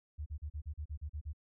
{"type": "tone bursts", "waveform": "sine", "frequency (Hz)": 75, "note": "D2", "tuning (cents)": 37, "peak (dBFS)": -37, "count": 10, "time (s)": [0.18, 1.333], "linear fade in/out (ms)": 20, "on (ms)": 82, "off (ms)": 37, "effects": []}